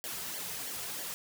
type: noise with flanger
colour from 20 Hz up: white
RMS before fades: -39 dBFS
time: 0.04-1.14 s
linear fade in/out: 0 ms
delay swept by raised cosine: 0.77 to 3.67 ms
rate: 3.1 Hz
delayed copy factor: -0.75
effects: none